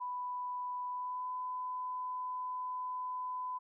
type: tone with pitch glide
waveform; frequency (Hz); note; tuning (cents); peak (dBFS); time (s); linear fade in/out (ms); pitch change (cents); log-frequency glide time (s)
sine; 992 to 1005.3; B5 to B5; +7 to +30; -36; 0-3.59; 20; +23; 0.89-1.3
effects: none